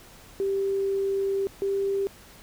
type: tone pair in turn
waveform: sine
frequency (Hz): 392 / 394.2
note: G4 / G4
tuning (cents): 0 / +10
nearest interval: unison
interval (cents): 10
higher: second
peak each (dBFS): -23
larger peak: neither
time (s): 0.4-1.47 / 1.62-2.07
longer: first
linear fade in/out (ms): 0
effects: pink hiss -50 dBFS RMS until 2.42 s